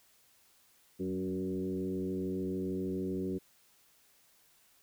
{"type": "tone with frequency modulation", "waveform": "sine", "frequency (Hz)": 281.5, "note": "C#4", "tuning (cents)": 27, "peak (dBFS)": -32, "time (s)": [0.99, 3.39], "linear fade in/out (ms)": 20, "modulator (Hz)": 93.1, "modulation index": 1.5, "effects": ["white hiss -66 dBFS RMS until 4.82 s"]}